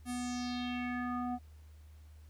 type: tone with low-pass filter sweep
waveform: square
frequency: 246.2 Hz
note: B3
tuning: 5 cents flat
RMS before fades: -37 dBFS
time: 0.05-1.39 s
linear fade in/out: 50 ms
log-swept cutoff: 11000 to 790 Hz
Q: 3.6
effects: added 76 Hz sine -52 dBFS peak until 2.29 s + pink hiss -69 dBFS RMS until 2.29 s